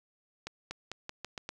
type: accelerating click train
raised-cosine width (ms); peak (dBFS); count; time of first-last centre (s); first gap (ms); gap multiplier
0.2; -21; 7; 0.47-1.491; 240; 0.86
effects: none